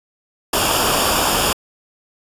pink noise with comb filter, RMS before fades -17 dBFS, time 0.53-1.53 s, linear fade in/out 5 ms, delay 0.49 ms, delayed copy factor -0.7, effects resampled to 32000 Hz

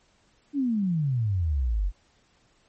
sine exponential sweep, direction down, 297.1 to 43.04 Hz, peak -22 dBFS, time 0.53-1.92 s, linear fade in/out 50 ms, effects pink hiss -64 dBFS RMS until 2.68 s + MP3 32 kbps

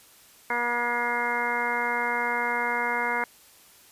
harmonic tone with a mistuned harmonic, 240 Hz, B3, 49 cents flat, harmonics 1 / 2 / 3 / 4 / 5 / 6 / 7 / 8 / 9, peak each -39 / -34 / -35 / -29 / -37 / -32 / -33 / -39 / -30 dBFS, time 0.5-3.24 s, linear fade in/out 2 ms, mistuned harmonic 9, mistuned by -35 cents, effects white hiss -54 dBFS RMS until 3.91 s + resampled to 32000 Hz

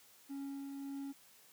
triangle tone with tremolo, 277 Hz, C#4, 1 cent flat, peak -38 dBFS, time 0.29-1.13 s, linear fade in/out 20 ms, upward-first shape triangle, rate 1.8 Hz, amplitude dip 30%, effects white hiss -63 dBFS RMS until 1.52 s + high-pass 100 Hz 12 dB/octave

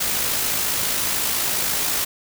white noise with amplitude modulation, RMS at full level -21 dBFS, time 0-2.05 s, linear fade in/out 10 ms, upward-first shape sine, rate 54.3 Hz, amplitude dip 30%, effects none

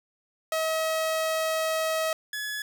sawtooth tone pair in turn, 639 / 1699 Hz, D#5 / G#6, +46 / +39 cents, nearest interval octave + perfect fourth, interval 1693 cents, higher second, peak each -21 / -27 dBFS, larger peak first, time 0.52-2.13 / 2.33-2.62 s, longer first, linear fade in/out 2 ms, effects none

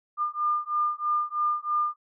sine beating tone pair, 1203 / 1206.1 Hz, D6 / D6, +41 / +46 cents, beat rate 3.1 Hz, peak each -27 dBFS, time 0.17-1.96 s, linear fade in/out 50 ms, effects none

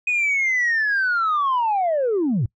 sine linear sweep, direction down, 2503 to 92.5 Hz, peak -16 dBFS, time 0.07-2.46 s, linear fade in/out 5 ms, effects noise-tail reverb RT60 0.1 s tail -24 dB re dry + tanh soft clip ceiling -15 dBFS

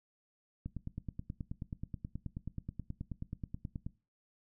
click train, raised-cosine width 5 ms, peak -27 dBFS, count 31, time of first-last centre 0.66-3.865 s, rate 9.36 Hz, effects noise-tail reverb RT60 0.3 s tail -19 dB re dry

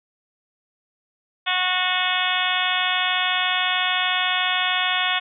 harmonic tone with a mistuned harmonic, 366.3 Hz, F#4, 17 cents flat, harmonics 2 / 3 / 4 / 5 / 6 / 7 / 8 / 9 / 10, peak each -28 / -28 / -28 / -28 / -28 / -28 / -28 / -28 / -28 dBFS, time 1.46-5.2 s, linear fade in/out 20 ms, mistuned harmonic 10, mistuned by -55 cents, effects none

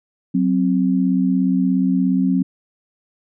sine tone pair together, 185.9 / 262.9 Hz, F#3 / C4, +8 / +8 cents, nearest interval tritone, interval 600 cents, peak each -17 dBFS, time 0.34-2.43 s, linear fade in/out 10 ms, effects none

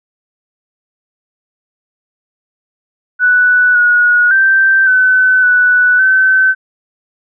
sine tone with pitch steps, 1483 / 1453 / 1562 / 1513 / 1483 / 1531 Hz, F#6 / F#6 / G6 / F#6 / F#6 / G6, +4 / -32 / -7 / +38 / +4 / -41 cents, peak -6 dBFS, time 3.19-6.55 s, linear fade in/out 50 ms, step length 560 ms, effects none

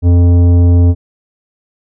sine tone with tanh clipping, 87.31 Hz, F2, in tune, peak -6 dBFS, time 0.02-0.95 s, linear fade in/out 50 ms, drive 12 dB, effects none

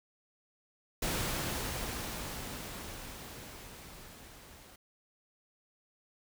pink noise with level ramp, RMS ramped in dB -33 to -55 dBFS, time 1.02-4.76 s, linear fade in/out 5 ms, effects none

